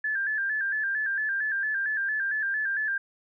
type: tone with vibrato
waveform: sine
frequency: 1659 Hz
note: G#6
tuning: 2 cents flat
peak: -25 dBFS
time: 0.04-2.98 s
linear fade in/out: 5 ms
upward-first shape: square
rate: 4.4 Hz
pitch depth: 72 cents each way
effects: none